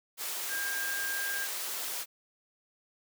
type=tone in noise; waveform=sine; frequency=1605 Hz; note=G6; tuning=40 cents sharp; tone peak=-33 dBFS; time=0.48-1.48 s; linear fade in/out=50 ms; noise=white; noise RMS=-36 dBFS; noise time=0.17-2.06 s; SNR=0 dB; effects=high-pass 400 Hz 12 dB/octave